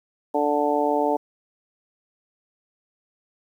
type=harmonic tone; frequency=146.83 Hz; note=D3; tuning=in tune; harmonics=2 / 3 / 4 / 5 / 6; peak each=-26 / -25 / -25 / -26 / -25 dBFS; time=0.34-1.17 s; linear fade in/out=10 ms; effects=9-bit